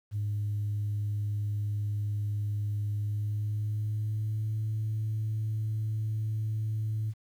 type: tone with pitch glide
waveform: sine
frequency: 103.83 to 108.8 Hz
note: G#2 to A2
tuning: 0 to -19 cents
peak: -27 dBFS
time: 0.11-7.14 s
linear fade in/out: 50 ms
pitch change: +81 cents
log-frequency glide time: 2.93-4.57 s
effects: tanh soft clip ceiling -25 dBFS + 10-bit